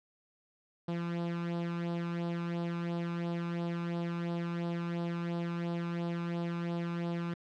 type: tone with flanger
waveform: sawtooth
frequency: 171 Hz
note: F3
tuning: 36 cents flat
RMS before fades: -35 dBFS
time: 0.88-7.34 s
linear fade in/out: 5 ms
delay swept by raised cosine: 0.22 to 0.81 ms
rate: 2.9 Hz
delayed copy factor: +0.65
effects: low-pass 3000 Hz 12 dB/octave